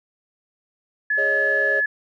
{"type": "tone", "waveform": "sine", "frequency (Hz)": 1710, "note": "A6", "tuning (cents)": -50, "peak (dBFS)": -18, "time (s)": [1.1, 1.86], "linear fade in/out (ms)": 5}
{"type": "chord", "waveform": "triangle", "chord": "Ab suspended fourth", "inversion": "none", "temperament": "just", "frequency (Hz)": [415.3, 553.7, 623], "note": ["Ab4", "Db5", "Eb5"], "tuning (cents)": [0, -2, 2], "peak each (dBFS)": [-27, -24, -26], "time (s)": [1.17, 1.81], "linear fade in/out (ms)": 20}
{"effects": []}